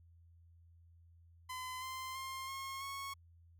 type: tone with pitch steps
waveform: sawtooth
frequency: 1020 / 1039.6 / 1059.6 / 1080 / 1100.8 Hz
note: C6 / C6 / C6 / C#6 / C#6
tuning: -44 / -11 / +22 / -45 / -12 cents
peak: -38 dBFS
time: 1.49-3.14 s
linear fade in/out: 10 ms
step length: 330 ms
effects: added 84 Hz sine -60 dBFS peak until 3.59 s